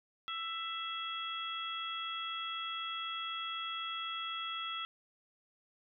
harmonic tone, 664 Hz, E5, 12 cents sharp, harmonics 2 / 3 / 4 / 5, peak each -40 / -49 / -47 / -40 dBFS, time 0.28-4.85 s, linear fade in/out 0 ms, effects none

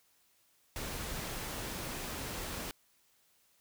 pink noise, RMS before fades -40 dBFS, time 0.76-2.71 s, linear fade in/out 0 ms, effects white hiss -70 dBFS RMS until 3.6 s

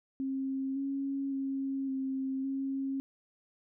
sine tone with pitch steps, 267.9 / 274.7 / 270.9 / 266.2 / 270.6 Hz, C4 / C#4 / C#4 / C4 / C#4, +41 / -16 / -40 / +30 / -42 cents, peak -31 dBFS, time 0.2-3 s, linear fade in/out 0 ms, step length 560 ms, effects none

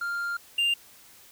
triangle tone pair in turn, 1396.9 / 2794 Hz, F6 / F7, 0 / 0 cents, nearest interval octave, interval 1200 cents, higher second, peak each -26 / -20 dBFS, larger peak second, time 0.01-0.37 / 0.58-0.74 s, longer first, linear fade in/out 5 ms, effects white hiss -53 dBFS RMS until 1.31 s

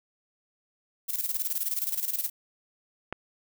violet noise with tremolo, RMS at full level -28 dBFS, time 1.08-2.3 s, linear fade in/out 20 ms, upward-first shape square, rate 19 Hz, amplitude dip 70%
click, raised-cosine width 0.5 ms, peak -17 dBFS, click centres 3.126 s
effects none

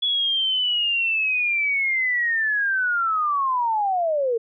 sine linear sweep, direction down, 3403 to 445.9 Hz, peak -19 dBFS, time 0.02-4.38 s, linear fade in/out 10 ms, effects none

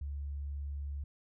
sine tone, 71.1 Hz, C#2, 45 cents sharp, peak -36 dBFS, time 0.01-1.04 s, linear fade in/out 5 ms, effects none

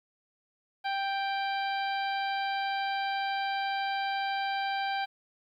harmonic tone, 786 Hz, G5, 4 cents sharp, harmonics 1 / 2 / 3 / 4 / 5 / 6, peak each -30 / -36 / -40 / -42 / -44 / -46 dBFS, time 0.84-5.06 s, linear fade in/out 20 ms, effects 11-bit

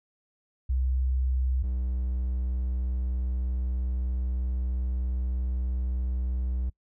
sine / triangle tone pair in turn, 64.2 / 62.63 Hz, C2 / B1, -32 / +25 cents, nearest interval unison, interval 43 cents, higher first, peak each -23 / -24 dBFS, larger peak first, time 0.69-1.63 / 1.63-6.7 s, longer second, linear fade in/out 10 ms, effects noise-tail reverb RT60 0.1 s tail -24 dB re dry

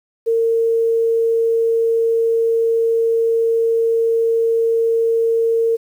sine tone, 456.9 Hz, A#4, 35 cents flat, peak -13 dBFS, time 0.26-5.77 s, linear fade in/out 20 ms, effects 8-bit

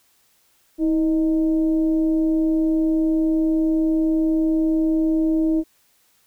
sine tone with frequency modulation, 320 Hz, D#4, 49 cents sharp, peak -16 dBFS, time 0.78-5.64 s, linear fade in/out 50 ms, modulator 300 Hz, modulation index 0.36, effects white hiss -61 dBFS RMS until 6.26 s

